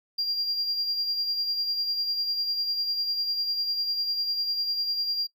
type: tone with tremolo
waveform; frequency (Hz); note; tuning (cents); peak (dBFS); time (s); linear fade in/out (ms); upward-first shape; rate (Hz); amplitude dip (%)
triangle; 4770; D8; +26; -21; 0.18-5.27; 10; sine; 10; 55
effects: noise-tail reverb RT60 0.1 s tail -21 dB re dry + tanh soft clip ceiling -21 dBFS